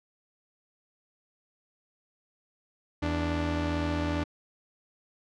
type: tone pair together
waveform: sawtooth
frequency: 82.26 / 293.7 Hz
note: E2 / D4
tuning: -3 / 0 cents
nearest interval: octave + minor seventh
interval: 2203 cents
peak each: -26 dBFS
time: 3.02-4.24 s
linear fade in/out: 10 ms
effects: low-pass 4000 Hz 12 dB/octave